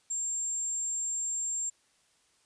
sine tone, 7410 Hz, A#8, 11 cents flat, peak -30 dBFS, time 0.1-1.7 s, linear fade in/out 10 ms, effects white hiss -68 dBFS RMS until 2.45 s + resampled to 22050 Hz

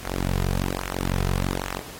sawtooth tone with flanger, 46 Hz, F#1, 9 cents flat, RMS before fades -26 dBFS, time 0.02-1.82 s, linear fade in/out 50 ms, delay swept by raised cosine 0.21 to 3.61 ms, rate 1.2 Hz, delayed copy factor -0.75, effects pink hiss -41 dBFS RMS until 1.99 s + AAC 48 kbps

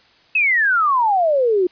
sine exponential sweep, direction down, 2637 to 348.6 Hz, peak -13 dBFS, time 0.35-1.67 s, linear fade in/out 5 ms, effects white hiss -53 dBFS RMS until 1.71 s + resampled to 11025 Hz

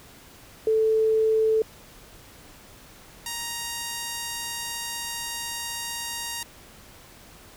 sine / 5% pulse tone pair in turn, 440 / 935.8 Hz, A4 / A#5, 0 / +6 cents, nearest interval octave + minor second, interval 1306 cents, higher second, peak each -18 dBFS, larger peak neither, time 0.67-1.62 / 3.26-6.43 s, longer second, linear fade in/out 2 ms, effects pink hiss -49 dBFS RMS until 7.56 s

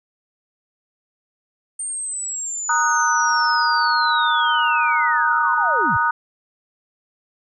sine linear sweep, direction down, 8800 to 77.78 Hz, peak -24 dBFS, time 1.79-5.97 s, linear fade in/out 5 ms
sine chord, D# minor, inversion second, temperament equal, 932.3 / 1244.5 / 1480 Hz, A#5 / D#6 / F#6, 0 / 0 / 0 cents, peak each -20 dBFS, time 2.69-6.11 s, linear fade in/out 5 ms
effects none

